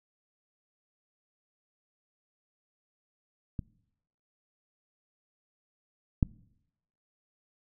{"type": "clicks", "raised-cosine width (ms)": 5, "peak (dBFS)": [-21, -10], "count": 2, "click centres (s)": [3.592, 6.228], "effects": ["noise-tail reverb RT60 0.8 s tail -23 dB re dry"]}